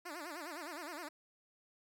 10% pulse tone with vibrato, 321.8 Hz, E4, 42 cents flat, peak -35 dBFS, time 0.05-1.09 s, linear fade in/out 10 ms, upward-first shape sine, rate 9.7 Hz, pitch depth 200 cents each way, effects none

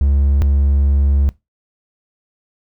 triangle tone pair in turn, 70 / 70 Hz, C#2 / C#2, +18 / +18 cents, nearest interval unison, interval 0 cents, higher neither, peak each -9 dBFS, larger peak neither, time 0.01-0.42 / 0.42-1.29 s, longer second, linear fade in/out 0 ms, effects noise-tail reverb RT60 0.2 s tail -20 dB re dry

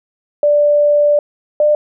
sine tone pair in turn, 587.3 / 597.9 Hz, D5 / D5, 0 / +31 cents, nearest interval unison, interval 31 cents, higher second, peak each -8 dBFS, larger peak neither, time 0.43-1.19 / 1.6-1.75 s, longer first, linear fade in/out 2 ms, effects none

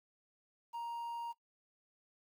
triangle tone with quantisation, 937 Hz, A#5, 9 cents sharp, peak -37 dBFS, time 0.73-1.33 s, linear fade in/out 20 ms, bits 11, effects noise-tail reverb RT60 0.1 s tail -19 dB re dry

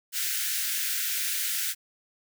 white high-pass noise, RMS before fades -29 dBFS, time 0.12-1.75 s, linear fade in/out 50 ms, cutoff 1400 Hz, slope 96 dB/octave, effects none

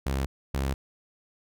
sawtooth tone pair in turn, 67.4 / 67.7 Hz, C#2 / C#2, -48 / -40 cents, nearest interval unison, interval 8 cents, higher second, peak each -22 dBFS, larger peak neither, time 0.06-0.26 / 0.54-0.74 s, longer neither, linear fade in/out 5 ms, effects none

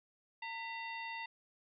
harmonic tone with a mistuned harmonic, 914 Hz, A#5, 34 cents flat, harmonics 1 / 2 / 3 / 4 / 5, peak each -44 / -45 / -47 / -54 / -57 dBFS, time 0.42-1.26 s, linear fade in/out 5 ms, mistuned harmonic 2, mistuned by +140 cents, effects none

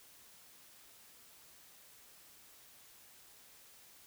silence, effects white hiss -60 dBFS RMS until 4.06 s

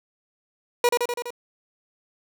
30% pulse tone with echo, 482.7 Hz, B4, 40 cents flat, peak -13 dBFS, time 0.84-0.89 s, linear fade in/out 2 ms, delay 83 ms, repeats 5, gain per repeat -3 dB, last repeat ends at 1.305 s, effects none

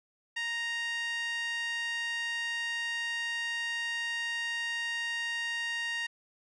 5% pulse tone with band-pass filter, 932 Hz, A#5, 1 cent flat, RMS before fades -34 dBFS, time 0.36-6.07 s, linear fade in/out 10 ms, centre 2100 Hz, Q 4.2, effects resampled to 24000 Hz

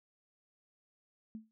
sine tone with exponential decay, 220 Hz, A3, in tune, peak -38 dBFS, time 1.35-1.51 s, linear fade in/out 0 ms, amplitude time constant 34 ms, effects none

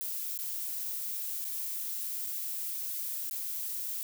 violet noise with dropouts, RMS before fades -36 dBFS, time 0.01-4.03 s, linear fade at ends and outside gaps 0 ms, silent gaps 0.376-0.389 / 1.444-1.451 / 2.266-2.27 / 3.297-3.31 s, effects none

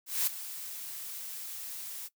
blue noise with ADSR envelope, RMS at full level -27 dBFS, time 0.06-2.09 s, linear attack 210 ms, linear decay 9 ms, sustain -14 dB, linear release 32 ms, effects noise-tail reverb RT60 0.1 s tail -19 dB re dry

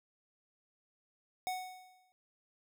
square tone with exponential decay, 740 Hz, F#5, in tune, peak -33 dBFS, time 1.47-2.12 s, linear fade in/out 0 ms, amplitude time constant 140 ms, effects none

